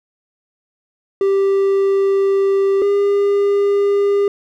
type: tone pair in turn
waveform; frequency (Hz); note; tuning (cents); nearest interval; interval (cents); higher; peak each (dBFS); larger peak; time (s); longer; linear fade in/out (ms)
triangle; 392.2 / 402.8; G4 / G4; +1 / +47; unison; 46; second; -10; neither; 1.21-2.82 / 2.82-4.28; first; 2
effects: none